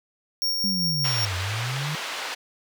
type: tone with tremolo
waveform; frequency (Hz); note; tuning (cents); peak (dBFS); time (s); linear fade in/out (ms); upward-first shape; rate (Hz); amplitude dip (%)
45% pulse; 5550; F8; -12; -22; 0.42-1.25; 0; sine; 5.1; 30
type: linear two-way sweep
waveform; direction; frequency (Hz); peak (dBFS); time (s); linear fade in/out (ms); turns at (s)
sine; down then up; 207.3 to 87.31 to 155.7; -27; 0.64-1.95; 0; 1.36
type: band-pass noise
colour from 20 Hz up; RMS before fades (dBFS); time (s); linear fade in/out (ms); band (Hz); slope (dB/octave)
white; -32; 1.04-2.35; 10; 530 to 3400; 12
effects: none